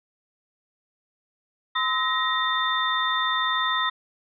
sine tone cluster, 1027 / 1286 / 1881 / 3591 Hz, C6 / E6 / A#6 / A7, -33 / -43 / +15 / +35 cents, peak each -27 dBFS, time 1.75-3.9 s, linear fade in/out 10 ms, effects none

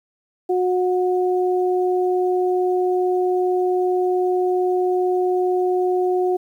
sine tone pair together, 364.5 / 729 Hz, F#4 / F#5, -26 / -26 cents, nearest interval octave, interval 1200 cents, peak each -17 / -24 dBFS, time 0.49-6.37 s, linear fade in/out 10 ms, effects 9-bit

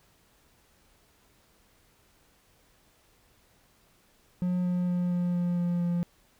triangle tone with pitch steps, 179.7 / 178.67 / 177.64 / 176.61 / 175.6 / 174.58 / 173.58 Hz, F3 / F3 / F3 / F3 / F3 / F3 / F3, +50 / +40 / +30 / +20 / +10 / 0 / -10 cents, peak -23 dBFS, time 4.42-6.03 s, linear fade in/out 0 ms, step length 230 ms, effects pink hiss -64 dBFS RMS until 6.39 s

